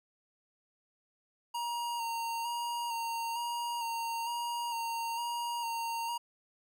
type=tone with vibrato; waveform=square; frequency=935 Hz; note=A#5; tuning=5 cents sharp; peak=-34 dBFS; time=1.54-6.18 s; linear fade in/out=10 ms; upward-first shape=square; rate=1.1 Hz; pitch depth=23 cents each way; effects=none